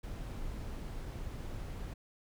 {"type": "noise", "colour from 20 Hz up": "brown", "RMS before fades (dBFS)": -41, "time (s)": [0.03, 1.94], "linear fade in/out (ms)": 10, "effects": []}